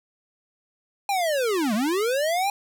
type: linear two-way sweep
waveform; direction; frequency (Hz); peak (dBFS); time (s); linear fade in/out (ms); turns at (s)
square; down then up; 820 to 198.5 to 820; -22; 1.09-2.5; 2; 1.74
effects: none